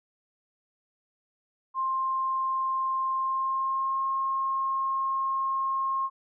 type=tone with pitch glide; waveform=sine; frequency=1056 to 1072.6 Hz; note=C6 to C6; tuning=+16 to +43 cents; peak=-25 dBFS; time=1.74-6.1 s; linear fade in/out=50 ms; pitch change=+27 cents; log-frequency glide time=3.15-4.05 s; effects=none

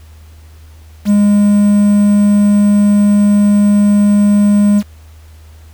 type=tone with quantisation; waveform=triangle; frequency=205.5 Hz; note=G#3; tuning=18 cents flat; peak=-4 dBFS; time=1.05-4.83 s; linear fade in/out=50 ms; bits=5; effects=added 78 Hz sine -35 dBFS peak until 5.73 s + pink hiss -48 dBFS RMS until 5.73 s

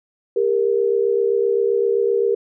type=tone pair together; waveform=sine; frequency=400 / 467.7 Hz; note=G4 / A#4; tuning=+35 / +6 cents; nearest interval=minor third; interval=271 cents; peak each=-18 dBFS; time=0.36-2.35 s; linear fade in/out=5 ms; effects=none

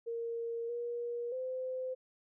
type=tone with pitch steps; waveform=sine; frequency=464.1 / 476.1 / 514 Hz; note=A#4 / A#4 / C5; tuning=-8 / +37 / -31 cents; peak=-35 dBFS; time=0.06-1.95 s; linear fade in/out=20 ms; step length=630 ms; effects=none

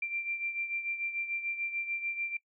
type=beating tone pair; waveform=sine; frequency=2361 / 2367.8 Hz; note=D7 / D7; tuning=+9 / +14 cents; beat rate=6.8 Hz; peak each=-33 / -39 dBFS; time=0.02-2.37 s; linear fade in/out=5 ms; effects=noise-tail reverb RT60 0.1 s tail -23 dB re dry

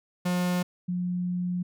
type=tone pair in turn; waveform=45% pulse / sine; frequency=178.8 / 178.8 Hz; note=F3 / F3; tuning=+41 / +41 cents; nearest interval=unison; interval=0 cents; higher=neither; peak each=-24 / -26 dBFS; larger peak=first; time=0.25-0.63 / 0.88-1.63 s; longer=second; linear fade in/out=10 ms; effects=none

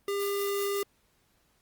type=tone; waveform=square; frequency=401.2 Hz; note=G4; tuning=40 cents sharp; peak=-29 dBFS; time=0.08-0.83 s; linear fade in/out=2 ms
type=noise with tremolo; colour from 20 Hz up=blue; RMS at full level=-38 dBFS; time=0.19-0.83 s; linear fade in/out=20 ms; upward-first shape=triangle; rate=5.2 Hz; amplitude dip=50%
effects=pink hiss -69 dBFS RMS until 1.61 s + Opus 32 kbps

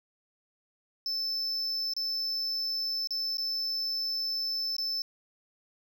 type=tone with dropouts; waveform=triangle; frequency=5274 Hz; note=E8; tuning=in tune; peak=-28 dBFS; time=1.06-5.02 s; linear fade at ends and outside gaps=1 ms; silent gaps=1.936-1.965 / 3.073-3.107 / 3.371-3.382 / 4.766-4.783 s; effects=none

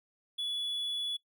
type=tone; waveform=triangle; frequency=3414 Hz; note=G#7; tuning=47 cents sharp; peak=-31 dBFS; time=0.38-1.17 s; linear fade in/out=10 ms; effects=noise-tail reverb RT60 0.1 s tail -22 dB re dry

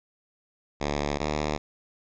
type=tone pair in turn; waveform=5% pulse; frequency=72.8 / 75.15 Hz; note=D2 / D2; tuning=-15 / +40 cents; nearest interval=minor second; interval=55 cents; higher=second; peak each=-15 dBFS; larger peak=neither; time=0.8-1.19 / 1.19-1.58 s; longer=neither; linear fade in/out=20 ms; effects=resampled to 16000 Hz

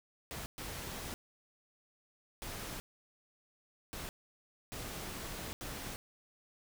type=noise bursts at uneven times; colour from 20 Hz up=pink; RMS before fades=-43 dBFS; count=6; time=0.31-0.46 / 0.58-1.14 / 2.42-2.8 / 3.93-4.09 / 4.72-5.53 / 5.61-5.96 s; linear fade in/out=0 ms; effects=none

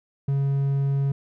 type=tone; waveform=triangle; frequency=138.59 Hz; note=C#3; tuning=in tune; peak=-18 dBFS; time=0.28-1.12 s; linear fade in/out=5 ms; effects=none

